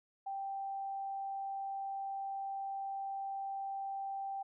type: tone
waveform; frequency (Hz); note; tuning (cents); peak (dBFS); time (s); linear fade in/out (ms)
sine; 784; G5; 0; -37; 0.26-4.43; 10
effects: none